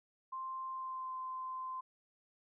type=tone with pitch glide; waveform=sine; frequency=1050 to 1036.1 Hz; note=C6 to C6; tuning=+6 to -17 cents; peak=-39 dBFS; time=0.32-1.81 s; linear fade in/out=10 ms; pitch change=-23 cents; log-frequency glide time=0.67-1.13 s; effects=none